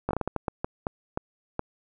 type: slowing click train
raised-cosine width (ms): 1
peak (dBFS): -13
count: 12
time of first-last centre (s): 0.09-1.594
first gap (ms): 18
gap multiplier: 1.37
effects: none